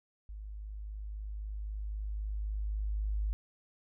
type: tone with level ramp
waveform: sine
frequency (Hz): 51.91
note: G#1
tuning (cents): 0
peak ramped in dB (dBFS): -41 to -29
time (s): 0.29-3.33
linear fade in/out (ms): 0
effects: none

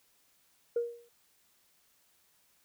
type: tone with exponential decay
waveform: sine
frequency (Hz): 472.7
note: A#4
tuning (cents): +24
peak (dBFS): -24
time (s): 0.76-1.09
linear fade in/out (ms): 5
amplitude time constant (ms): 71
effects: tanh soft clip ceiling -22 dBFS + white hiss -69 dBFS RMS until 2.64 s

